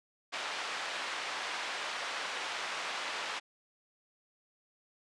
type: band-pass noise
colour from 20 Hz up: pink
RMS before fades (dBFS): -38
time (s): 0.32-3.4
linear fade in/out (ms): 20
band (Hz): 870 to 4000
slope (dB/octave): 12
effects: resampled to 22050 Hz